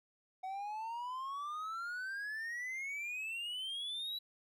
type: exponential sweep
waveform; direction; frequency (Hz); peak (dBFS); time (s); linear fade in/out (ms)
triangle; up; 745 to 3951; -37; 0.43-4.19; 10
effects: none